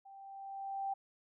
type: tone with level ramp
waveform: sine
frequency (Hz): 784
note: G5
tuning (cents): 0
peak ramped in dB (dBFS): -52 to -33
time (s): 0.05-0.94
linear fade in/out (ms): 10
effects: none